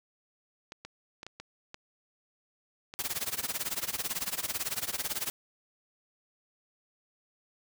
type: clicks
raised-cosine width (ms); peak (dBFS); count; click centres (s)
0.2; -25; 8; 0.721 / 0.85 / 1.231 / 1.266 / 1.4 / 1.744 / 2.939 / 3.715
type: noise with tremolo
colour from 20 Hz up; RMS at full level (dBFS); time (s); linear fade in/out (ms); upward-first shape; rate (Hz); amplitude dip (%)
white; -31; 2.99-5.3; 0; sine; 18; 90
effects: none